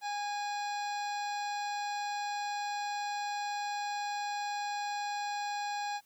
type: harmonic tone with a mistuned harmonic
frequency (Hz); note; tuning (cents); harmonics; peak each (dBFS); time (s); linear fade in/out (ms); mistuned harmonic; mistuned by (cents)
822; G#5; -18; 1 / 2 / 3 / 4 / 5 / 6 / 7 / 9; -34 / -43 / -46 / -52 / -46 / -53 / -52 / -52; 0.01-6.01; 50; 4; +56
effects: white hiss -68 dBFS RMS until 6.05 s